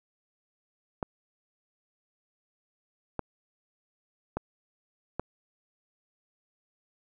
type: clicks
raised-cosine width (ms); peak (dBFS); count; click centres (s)
1; -16; 4; 1.028 / 3.193 / 4.37 / 5.196
effects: none